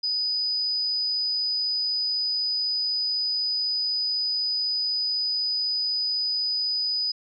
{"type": "tone", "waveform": "sine", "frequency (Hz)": 4978, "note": "D#8", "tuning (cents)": 0, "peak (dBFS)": -23, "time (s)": [0.03, 7.12], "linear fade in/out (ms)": 10, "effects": []}